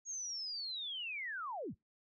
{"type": "linear sweep", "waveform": "sine", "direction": "down", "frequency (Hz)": [6645, 41.2], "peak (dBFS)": -39, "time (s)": [0.05, 1.75], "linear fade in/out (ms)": 50, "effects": ["noise-tail reverb RT60 0.2 s tail -26 dB re dry"]}